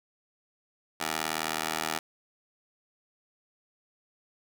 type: tone with high-pass filter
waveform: 15% pulse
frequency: 79 Hz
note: D#2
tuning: 27 cents sharp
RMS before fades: -32 dBFS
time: 1-1.99 s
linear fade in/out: 5 ms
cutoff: 690 Hz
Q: 0.56
effects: none